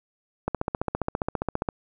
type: click train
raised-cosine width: 1 ms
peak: -11 dBFS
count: 19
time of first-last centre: 0.48-1.688 s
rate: 14.9 Hz
effects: none